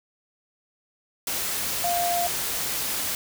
sine tone in noise, 698.5 Hz, F5, in tune, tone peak -23 dBFS, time 1.84-2.27 s, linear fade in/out 2 ms, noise white, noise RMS -28 dBFS, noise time 1.27-3.15 s, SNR +2 dB, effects none

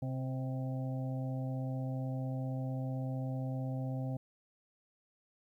harmonic tone with a mistuned harmonic, 130.81 Hz, C3, in tune, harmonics 1 / 2 / 4 / 5 / 6, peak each -35 / -41 / -47 / -49 / -51 dBFS, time 0.02-4.17 s, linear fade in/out 5 ms, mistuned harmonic 5, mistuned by -22 cents, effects 12-bit

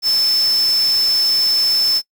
sine tone in noise, 5274 Hz, E8, in tune, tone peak -13 dBFS, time 0.02-2.02 s, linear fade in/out 50 ms, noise white, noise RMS -29 dBFS, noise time 0.02-2.02 s, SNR +13 dB, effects noise-tail reverb RT60 0.1 s tail -21 dB re dry

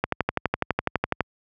click train, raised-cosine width 0.5 ms, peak -6 dBFS, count 15, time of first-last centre 0.04-1.207 s, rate 12 Hz, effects high-pass 60 Hz 12 dB/octave

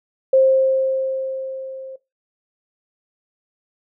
sine tone with level ramp, 529 Hz, C5, 19 cents sharp, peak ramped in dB -9 to -32 dBFS, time 0.33-1.96 s, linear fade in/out 5 ms, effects noise-tail reverb RT60 0.2 s tail -18 dB re dry

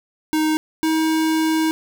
square tone pair in turn, 311.5 / 318 Hz, D#4 / D#4, +2 / +38 cents, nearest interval unison, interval 36 cents, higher second, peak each -17 dBFS, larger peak neither, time 0.33-0.57 / 0.83-1.71 s, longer second, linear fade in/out 0 ms, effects none

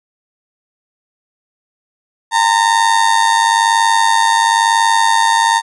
35% pulse tone with amplitude modulation, 914 Hz, A#5, 34 cents flat, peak -5 dBFS, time 2.31-5.62 s, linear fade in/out 50 ms, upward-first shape sine, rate 101 Hz, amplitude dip 70%, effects resampled to 24000 Hz

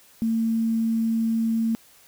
sine tone with quantisation, 226 Hz, A3, 47 cents sharp, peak -20 dBFS, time 0.22-1.75 s, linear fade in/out 0 ms, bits 8, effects white hiss -54 dBFS RMS until 2.07 s

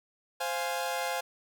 sawtooth chord, F minor, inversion second, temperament equal, 523.3 / 698.5 / 830.6 Hz, C5 / F5 / Ab5, 0 / 0 / 0 cents, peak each -31 dBFS, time 0.4-1.21 s, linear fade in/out 10 ms, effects none

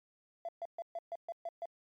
triangle tone bursts, 676 Hz, E5, 43 cents sharp, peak -33 dBFS, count 8, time 0.45-1.656 s, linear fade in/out 2 ms, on 37 ms, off 130 ms, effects tanh soft clip ceiling -34 dBFS + MP3 96 kbps

